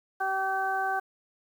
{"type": "harmonic tone", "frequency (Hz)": 384.5, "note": "G4", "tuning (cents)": -33, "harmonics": [1, 2, 3, 4], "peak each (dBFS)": [-38, -28, -36, -31], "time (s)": [0.2, 1], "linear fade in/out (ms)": 10, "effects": ["9-bit"]}